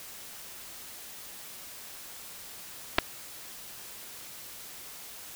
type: clicks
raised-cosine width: 0.3 ms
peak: -5 dBFS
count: 2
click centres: 2.984 / 2.987 s
effects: white hiss -45 dBFS RMS until 5.35 s